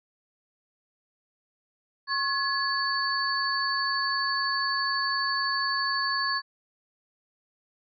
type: tone cluster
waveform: sine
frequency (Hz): 1086 / 1691 / 4494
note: C#6 / G#6 / C#8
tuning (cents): -36 / +31 / +23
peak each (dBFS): -29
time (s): 2.07-6.42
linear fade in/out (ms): 50
effects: none